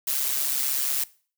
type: noise with amplitude modulation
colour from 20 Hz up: blue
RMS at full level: -23 dBFS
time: 0.07-1.04 s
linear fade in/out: 5 ms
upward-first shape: sine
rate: 136 Hz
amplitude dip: 60%
effects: noise-tail reverb RT60 0.4 s tail -20 dB re dry